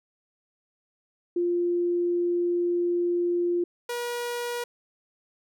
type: tone pair in turn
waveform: sine / sawtooth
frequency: 349.2 / 480.6 Hz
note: F4 / B4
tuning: 0 / -47 cents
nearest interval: tritone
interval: 553 cents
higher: second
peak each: -22 / -25 dBFS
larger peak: first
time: 1.36-3.64 / 3.89-4.64 s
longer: first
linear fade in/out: 5 ms
effects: none